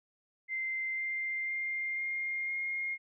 sine tone with pitch steps, 2082 / 2095 / 2109 / 2122 / 2136 Hz, C7 / C7 / C7 / C7 / C7, -9 / +2 / +13 / +24 / +35 cents, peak -32 dBFS, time 0.48-2.98 s, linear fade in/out 50 ms, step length 500 ms, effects none

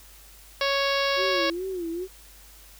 harmonic tone, 554.4 Hz, C#5, in tune, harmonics 1 / 2 / 3 / 4 / 5 / 6 / 7 / 8 / 9 / 10, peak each -26 / -29 / -31 / -32 / -33 / -34 / -34 / -35 / -36 / -36 dBFS, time 0.61-1.5 s, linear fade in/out 2 ms
sine tone with vibrato, 355.4 Hz, F4, 30 cents sharp, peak -28 dBFS, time 1.16-2.08 s, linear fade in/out 50 ms, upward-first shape sine, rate 2.4 Hz, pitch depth 130 cents each way
effects added 50 Hz sine -51 dBFS peak until 2.79 s + white hiss -51 dBFS RMS until 2.79 s

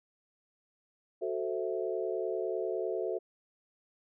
sine chord, F# half-diminished seventh, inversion none, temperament equal, 370 / 440 / 523.3 / 659.3 Hz, F#4 / A4 / C5 / E5, 0 / 0 / 0 / 0 cents, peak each -35 / -35 / -39 / -38 dBFS, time 1.21-3.19 s, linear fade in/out 20 ms, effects none

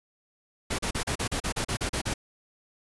pink noise bursts, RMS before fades -29 dBFS, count 12, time 0.7-2.14 s, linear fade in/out 10 ms, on 87 ms, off 36 ms, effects resampled to 24000 Hz

